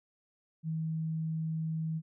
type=tone; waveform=sine; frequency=160 Hz; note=D#3; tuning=49 cents sharp; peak=-31 dBFS; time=0.63-2.02 s; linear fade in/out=50 ms; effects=none